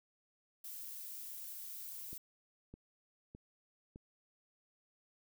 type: noise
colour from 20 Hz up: violet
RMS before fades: -47 dBFS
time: 0.64-2.18 s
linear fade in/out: 5 ms
type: click train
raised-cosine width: 3 ms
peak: -38 dBFS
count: 4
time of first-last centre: 2.13-3.959 s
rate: 1.64 Hz
effects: none